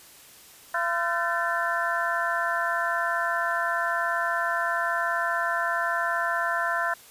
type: tone cluster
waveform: sine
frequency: 680 / 1020 / 1367 / 1528 / 1765 Hz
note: F5 / C6 / F6 / G6 / A6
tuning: -46 / -44 / -37 / -45 / +5 cents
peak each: -30 dBFS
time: 0.74-6.94 s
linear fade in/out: 5 ms
effects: white hiss -50 dBFS RMS until 7.1 s + resampled to 32000 Hz